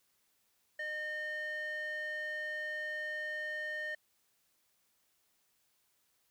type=tone with band-pass filter; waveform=square; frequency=610 Hz; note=D#5; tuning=34 cents flat; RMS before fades=-39 dBFS; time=0.79-3.95 s; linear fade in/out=5 ms; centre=1600 Hz; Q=6.4; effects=white hiss -75 dBFS RMS until 6.3 s